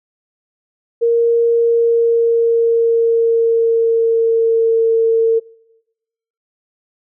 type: tone with pitch glide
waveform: sine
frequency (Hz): 466.2 to 453.5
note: A#4 to A#4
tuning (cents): 0 to -48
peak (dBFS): -10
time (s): 1.01-5.4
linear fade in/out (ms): 20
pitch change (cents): -48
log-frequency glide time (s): 1.46-4.93
effects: noise-tail reverb RT60 1.0 s tail -24 dB re dry